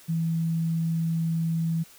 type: tone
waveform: sine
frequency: 164.2 Hz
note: E3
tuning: 6 cents flat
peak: -23 dBFS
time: 0.08-1.84 s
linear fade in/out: 20 ms
effects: white hiss -52 dBFS RMS until 1.98 s

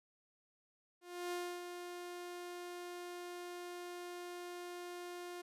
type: tone with ADSR envelope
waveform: sawtooth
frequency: 353.3 Hz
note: F4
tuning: 20 cents sharp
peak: -34 dBFS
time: 1.01-5.42 s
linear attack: 310 ms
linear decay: 290 ms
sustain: -7 dB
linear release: 11 ms
effects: resampled to 32000 Hz

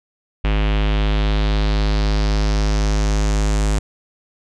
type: tone with low-pass filter sweep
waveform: square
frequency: 51.91 Hz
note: G#1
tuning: in tune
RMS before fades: -17 dBFS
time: 0.44-3.79 s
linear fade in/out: 5 ms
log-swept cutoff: 2800 to 7900 Hz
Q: 2.6
effects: none

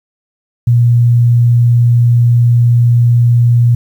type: tone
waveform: sine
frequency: 119.4 Hz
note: A#2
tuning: 42 cents sharp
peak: -5 dBFS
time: 0.67-3.75 s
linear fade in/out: 5 ms
effects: 7-bit

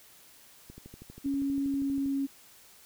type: click train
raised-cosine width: 3 ms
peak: -33 dBFS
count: 18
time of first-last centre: 0.7-2.06 s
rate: 12.5 Hz
type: tone with pitch glide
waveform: sine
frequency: 277.2 to 275.1 Hz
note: C#4 to C#4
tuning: 0 to -13 cents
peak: -27 dBFS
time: 1.24-2.27 s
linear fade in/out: 20 ms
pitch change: -13 cents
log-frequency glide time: 1.61-2.1 s
effects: white hiss -56 dBFS RMS until 2.85 s

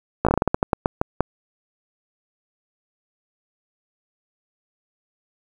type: slowing click train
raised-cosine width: 1 ms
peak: -3 dBFS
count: 14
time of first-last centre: 0.25-1.206 s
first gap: 16 ms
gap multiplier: 1.23
effects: 7-bit

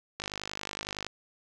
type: click train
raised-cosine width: 0.2 ms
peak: -17 dBFS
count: 45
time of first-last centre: 0.2-1.066 s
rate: 50.8 Hz
effects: none

